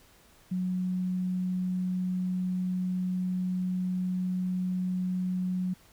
sine tone, 183.1 Hz, F#3, 18 cents flat, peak -27 dBFS, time 0.51-5.74 s, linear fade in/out 10 ms, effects pink hiss -59 dBFS RMS until 5.92 s

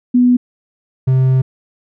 sine / triangle tone pair in turn, 246.9 / 130.55 Hz, B3 / C3, 0 / -3 cents, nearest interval major seventh, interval 1103 cents, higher first, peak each -7 dBFS, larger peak neither, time 0.14-0.37 / 1.07-1.42 s, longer second, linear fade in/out 10 ms, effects none

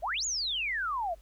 sine exponential two-way sweep, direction up then down, 580 to 7100 to 631 Hz, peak -29 dBFS, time 0.02-1.15 s, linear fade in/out 20 ms, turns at 0.25 s, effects added 50 Hz sine -51 dBFS peak until 1.21 s + pink hiss -65 dBFS RMS until 1.21 s

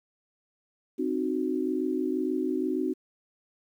sine chord, C diminished, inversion none, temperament equal with one note detuned, 261.6 / 307.9 / 370 Hz, C4 / Eb4 / Gb4, 0 / -18 / 0 cents, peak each -30 dBFS, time 0.98-2.94 s, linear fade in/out 20 ms, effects 10-bit

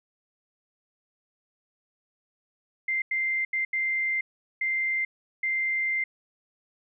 sine tone bursts at uneven times, 2090 Hz, C7, 2 cents flat, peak -24 dBFS, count 6, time 2.88-3.02 / 3.11-3.45 / 3.53-3.65 / 3.73-4.21 / 4.61-5.05 / 5.43-6.04 s, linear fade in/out 5 ms, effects none

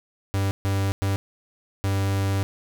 45% pulse tone bursts at uneven times, 98 Hz, G2, in tune, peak -21 dBFS, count 4, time 0.34-0.51 / 0.65-0.92 / 1.02-1.16 / 1.84-2.43 s, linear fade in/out 0 ms, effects none

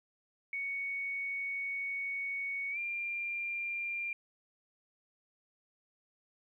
sine tone with pitch glide, 2227 to 2387 Hz, C#7 to D7, +7 to +28 cents, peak -34 dBFS, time 0.53-4.13 s, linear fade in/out 2 ms, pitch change +121 cents, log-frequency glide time 2.71-2.78 s, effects 12-bit

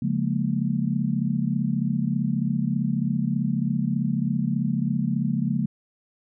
sine chord, Bb minor seventh, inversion first, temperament just, 139.85 / 174.81 / 209.8 / 233.1 Hz, Db3 / F3 / Ab3 / Bb3, +16 / +2 / +18 / 0 cents, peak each -27 dBFS, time 0.02-5.66 s, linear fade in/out 5 ms, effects none

